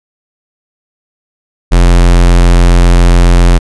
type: tone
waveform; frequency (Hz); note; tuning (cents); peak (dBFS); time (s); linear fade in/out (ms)
square; 43.65; F1; 0; -3; 1.71-3.59; 20
effects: resampled to 24000 Hz